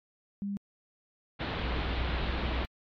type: tone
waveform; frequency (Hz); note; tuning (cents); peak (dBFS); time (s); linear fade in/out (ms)
sine; 200.5; G3; +39; -31; 0.42-0.57; 0
type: low-pass noise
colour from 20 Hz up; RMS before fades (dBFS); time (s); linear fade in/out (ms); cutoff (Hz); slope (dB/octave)
pink; -34; 1.39-2.66; 20; 4000; 48
type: tone with vibrato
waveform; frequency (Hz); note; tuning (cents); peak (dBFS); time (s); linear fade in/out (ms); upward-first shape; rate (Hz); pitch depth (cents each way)
sine; 61; B1; -21; -31; 1.62-2.65; 0; triangle; 8.4; 21
effects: MP3 64 kbps